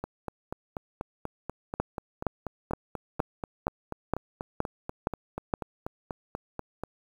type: two click trains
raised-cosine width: 1 ms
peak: -11 / -19 dBFS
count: 9 / 29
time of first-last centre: 1.8-5.538 / 0.04-6.836 s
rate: 2.14 / 4.12 Hz
effects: 8-bit